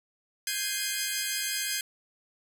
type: chord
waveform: 10% pulse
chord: Ab major seventh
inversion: third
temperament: equal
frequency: 1568 / 1661.2 / 2093 / 2489 Hz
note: G6 / Ab6 / C7 / Eb7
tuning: 0 / 0 / 0 / 0 cents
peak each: -26 dBFS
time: 0.47-1.81 s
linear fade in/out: 2 ms
effects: none